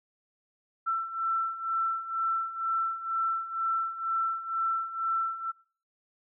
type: beating tone pair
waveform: sine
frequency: 1337 / 1339.1 Hz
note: E6 / E6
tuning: +24 / +27 cents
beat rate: 2.1 Hz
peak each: -33 / -29 dBFS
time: 0.86-5.52 s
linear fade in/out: 20 ms
effects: noise-tail reverb RT60 0.6 s tail -26 dB re dry